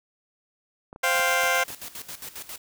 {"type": "clicks", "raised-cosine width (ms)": 1, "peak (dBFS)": -28, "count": 5, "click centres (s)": [0.929, 0.961, 1.197, 1.437, 1.704]}
{"type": "chord", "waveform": "15% pulse", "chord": "C suspended fourth", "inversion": "none", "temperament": "just", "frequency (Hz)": [523.3, 697.7, 784.9], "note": ["C5", "F5", "G5"], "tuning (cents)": [0, -2, 2], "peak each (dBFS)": [-19, -19, -22], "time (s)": [1.03, 1.64], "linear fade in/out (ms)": 10}
{"type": "noise with tremolo", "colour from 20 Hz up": "white", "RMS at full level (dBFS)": -37, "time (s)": [1.14, 2.58], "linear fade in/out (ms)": 2, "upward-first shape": "square", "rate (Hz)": 7.4, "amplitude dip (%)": 75}
{"effects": []}